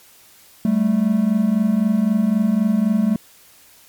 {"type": "tone pair together", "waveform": "triangle", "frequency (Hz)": [194.84, 218.7], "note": ["G3", "A3"], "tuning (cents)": [-10, -10], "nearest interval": "major second", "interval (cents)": 200, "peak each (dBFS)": [-17, -14], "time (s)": [0.65, 3.16], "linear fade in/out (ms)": 2, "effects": ["white hiss -49 dBFS RMS until 3.88 s", "MP3 96 kbps"]}